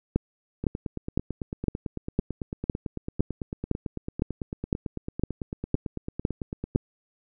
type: two click trains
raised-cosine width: 3 ms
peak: -18 / -9 dBFS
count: 56 / 14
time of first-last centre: 0.64-6.751 / 0.16-6.759 s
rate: 9 / 1.97 Hz
effects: none